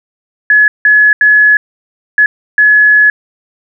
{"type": "tone bursts at uneven times", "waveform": "sine", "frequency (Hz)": 1699, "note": "G#6", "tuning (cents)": 39, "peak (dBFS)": -3, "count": 5, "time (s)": [[0.5, 0.68], [0.85, 1.13], [1.21, 1.57], [2.18, 2.26], [2.58, 3.1]], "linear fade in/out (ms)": 2, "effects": []}